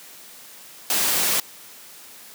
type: noise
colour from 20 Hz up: white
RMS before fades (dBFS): -21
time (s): 0.9-1.4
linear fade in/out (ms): 2
effects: white hiss -44 dBFS RMS until 2.34 s + high-pass 150 Hz 12 dB/octave